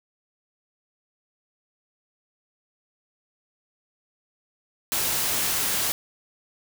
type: noise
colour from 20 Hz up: white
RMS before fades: -25 dBFS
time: 4.92-5.92 s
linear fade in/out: 0 ms
effects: none